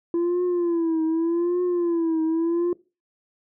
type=tone with vibrato; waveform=sine; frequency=338.4 Hz; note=E4; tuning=45 cents sharp; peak=-17 dBFS; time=0.14-2.73 s; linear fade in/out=2 ms; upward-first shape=triangle; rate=0.84 Hz; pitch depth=110 cents each way; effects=noise-tail reverb RT60 0.3 s tail -22 dB re dry + tanh soft clip ceiling -19 dBFS